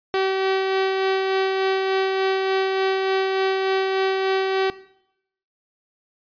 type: tone with tremolo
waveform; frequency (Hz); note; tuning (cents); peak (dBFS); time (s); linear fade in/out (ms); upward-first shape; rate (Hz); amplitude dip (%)
sawtooth; 383; G4; -40; -14; 0.14-4.7; 0; sine; 3.4; 30
effects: noise-tail reverb RT60 0.8 s tail -19 dB re dry + resampled to 11025 Hz